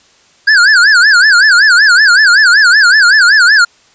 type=tone with vibrato; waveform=square; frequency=1568 Hz; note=G6; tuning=in tune; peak=-4 dBFS; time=0.47-3.65 s; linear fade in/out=10 ms; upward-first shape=sine; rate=5.3 Hz; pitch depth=200 cents each way; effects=white hiss -47 dBFS RMS until 3.94 s + resampled to 16000 Hz